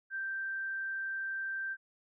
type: tone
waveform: sine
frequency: 1568 Hz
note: G6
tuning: in tune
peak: -34 dBFS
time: 0.1-1.77 s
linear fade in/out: 50 ms
effects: none